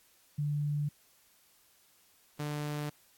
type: tone pair in turn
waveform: sine / sawtooth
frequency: 146.83 / 148.28 Hz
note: D3 / D3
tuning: 0 / +17 cents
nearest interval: unison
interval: 17 cents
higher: second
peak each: -29 / -30 dBFS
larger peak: first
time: 0.38-0.89 / 2.39-2.9 s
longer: neither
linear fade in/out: 10 ms
effects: white hiss -65 dBFS RMS until 3.17 s + AAC 64 kbps